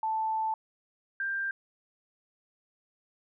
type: tone pair in turn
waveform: sine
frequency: 880 / 1585.7 Hz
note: A5 / G6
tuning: 0 / +19 cents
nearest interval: minor seventh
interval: 1019 cents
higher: second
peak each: -27 / -29 dBFS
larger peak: first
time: 0.03-0.54 / 1.2-1.51 s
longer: first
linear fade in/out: 2 ms
effects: none